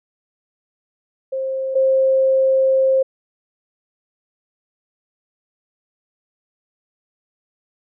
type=tone pair in turn; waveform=sine; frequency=530 / 530 Hz; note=C5 / C5; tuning=+22 / +22 cents; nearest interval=unison; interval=0 cents; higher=neither; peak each=-20 / -12 dBFS; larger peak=second; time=1.32-1.75 / 1.75-3.03 s; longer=second; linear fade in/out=10 ms; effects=none